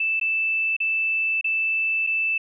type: tone with dropouts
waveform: sine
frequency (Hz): 2641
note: E7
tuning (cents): +3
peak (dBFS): -20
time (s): 0-2.38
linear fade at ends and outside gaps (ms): 5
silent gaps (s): 0.198-0.212 / 0.766-0.802 / 1.412-1.443 / 2.067-2.071
effects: none